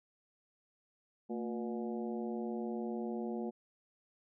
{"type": "harmonic tone with a mistuned harmonic", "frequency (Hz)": 120, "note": "B2", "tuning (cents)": -49, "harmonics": [2, 3, 4, 5, 6, 7], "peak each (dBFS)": [-38, -41, -45, -50, -48, -53], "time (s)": [1.29, 3.51], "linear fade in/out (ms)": 20, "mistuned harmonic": 2, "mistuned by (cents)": -97, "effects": []}